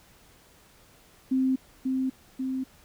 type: tone with echo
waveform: sine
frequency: 261.6 Hz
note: C4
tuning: in tune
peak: -21 dBFS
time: 1.31-1.56 s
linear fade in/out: 10 ms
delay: 540 ms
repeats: 2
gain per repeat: -3 dB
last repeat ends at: 2.64 s
effects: pink hiss -57 dBFS RMS until 2.84 s

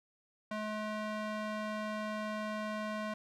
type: tone with band-pass filter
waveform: square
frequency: 213.7 Hz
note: G#3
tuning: 50 cents sharp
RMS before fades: -38 dBFS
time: 0.51-3.14 s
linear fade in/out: 5 ms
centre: 1100 Hz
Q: 0.65
effects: none

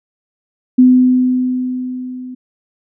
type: tone with level ramp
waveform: sine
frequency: 253.2 Hz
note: B3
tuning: 43 cents sharp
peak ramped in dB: -3 to -26 dBFS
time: 0.78-2.35 s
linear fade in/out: 10 ms
effects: none

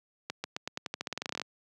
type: accelerating click train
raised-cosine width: 0.2 ms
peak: -16 dBFS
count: 19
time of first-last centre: 0.3-1.417 s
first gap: 140 ms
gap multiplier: 0.89
effects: high-pass 150 Hz 12 dB/octave

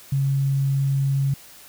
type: tone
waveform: sine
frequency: 137.2 Hz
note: C#3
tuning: 17 cents flat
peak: -18 dBFS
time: 0.12-1.34 s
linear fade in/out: 5 ms
effects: white hiss -46 dBFS RMS until 1.68 s

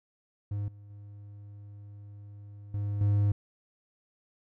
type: tone with level steps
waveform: triangle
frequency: 102.2 Hz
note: G#2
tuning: 27 cents flat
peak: -28 / -45 / -42 / -27 / -20 dBFS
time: 0.51-3.32 s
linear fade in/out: 5 ms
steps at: 0.68 / 0.9 / 2.74 / 3.01 s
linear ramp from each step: 2 ms
effects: none

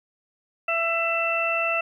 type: harmonic tone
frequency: 667 Hz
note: E5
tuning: 20 cents sharp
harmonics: 1 / 2 / 3 / 4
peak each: -27 / -28 / -35 / -24 dBFS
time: 0.68-1.81 s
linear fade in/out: 5 ms
effects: 10-bit

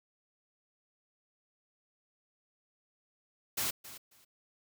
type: noise with echo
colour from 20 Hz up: white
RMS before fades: -33 dBFS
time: 3.57-3.71 s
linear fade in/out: 10 ms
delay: 270 ms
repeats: 2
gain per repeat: -15 dB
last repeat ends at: 4.25 s
effects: none

